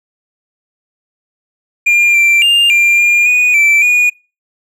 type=tone with pitch steps; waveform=triangle; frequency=2402 / 2356 / 2805 / 2385 / 2408 / 2468 / 2331 / 2452 Hz; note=D7 / D7 / F7 / D7 / D7 / D#7 / D7 / D#7; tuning=+38 / +5 / +7 / +26 / +43 / -15 / -14 / -26 cents; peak=-5 dBFS; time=1.86-4.1 s; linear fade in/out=10 ms; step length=280 ms; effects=noise-tail reverb RT60 0.3 s tail -25 dB re dry